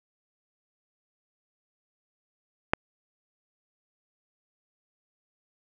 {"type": "click", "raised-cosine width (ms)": 0.5, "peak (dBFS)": -5, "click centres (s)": 2.735, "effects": []}